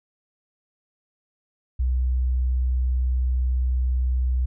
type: tone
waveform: sine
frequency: 63 Hz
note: B1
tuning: 35 cents sharp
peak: -19 dBFS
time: 1.79-4.46 s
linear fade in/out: 10 ms
effects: none